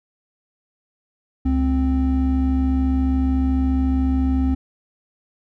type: tone pair together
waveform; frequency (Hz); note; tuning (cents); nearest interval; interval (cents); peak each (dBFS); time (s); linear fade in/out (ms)
triangle; 69.3 / 261.9; C#2 / C4; 0 / +2; octave + major seventh; 2302; -17; 1.45-4.55; 10
effects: none